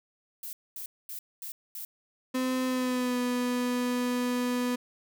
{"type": "noise bursts", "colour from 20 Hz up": "violet", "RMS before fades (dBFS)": -39, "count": 5, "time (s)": [0.43, 1.85], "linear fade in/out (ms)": 2, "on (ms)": 100, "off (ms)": 230}
{"type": "tone with pitch glide", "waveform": "35% pulse", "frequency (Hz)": [256.9, 246.9], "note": ["C4", "B3"], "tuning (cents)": [-32, 0], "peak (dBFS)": -25, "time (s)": [2.34, 4.76], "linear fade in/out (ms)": 10, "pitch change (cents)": -68, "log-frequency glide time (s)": [2.66, 3.18]}
{"effects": []}